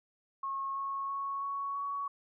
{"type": "tone with pitch steps", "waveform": "sine", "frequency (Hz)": [1089, 1097.2, 1105.5, 1113.8, 1122.2], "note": ["C#6", "C#6", "C#6", "C#6", "C#6"], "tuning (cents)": [-31, -18, -5, 8, 21], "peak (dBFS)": -33, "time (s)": [0.43, 2.08], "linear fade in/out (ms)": 5, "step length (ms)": 330, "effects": []}